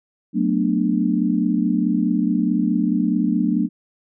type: chord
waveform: sine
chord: B minor seventh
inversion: second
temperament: just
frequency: 185.21 / 222.2 / 246.9 / 296.3 Hz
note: F#3 / A3 / B3 / D4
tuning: +2 / +17 / 0 / +15 cents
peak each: -22 / -21 / -23 / -22 dBFS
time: 0.33-3.69 s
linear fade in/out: 50 ms
effects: none